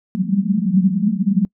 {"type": "band-pass noise", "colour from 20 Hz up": "white", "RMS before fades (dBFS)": -17, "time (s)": [0.15, 1.45], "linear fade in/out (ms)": 0, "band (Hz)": [180, 210], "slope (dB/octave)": 96, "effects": ["noise-tail reverb RT60 0.1 s tail -26 dB re dry"]}